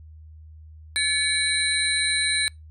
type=tone cluster; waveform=sine; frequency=1723 / 2252 / 3904 / 4068 / 8770 Hz; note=A6 / C#7 / B7 / C8 / C#9; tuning=-37 / +27 / -21 / -50 / -20 cents; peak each=-27 dBFS; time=0.96-2.48 s; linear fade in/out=0 ms; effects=noise-tail reverb RT60 0.2 s tail -26 dB re dry + added 78 Hz sine -42 dBFS peak until 2.7 s